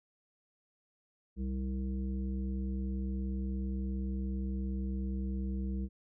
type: harmonic tone with a mistuned harmonic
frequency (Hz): 64.9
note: C2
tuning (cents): -13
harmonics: 1 / 3 / 5 / 7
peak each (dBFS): -34 / -37 / -46 / -53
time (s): 1.36-5.89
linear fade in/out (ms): 50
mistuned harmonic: 7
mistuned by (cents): +16
effects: none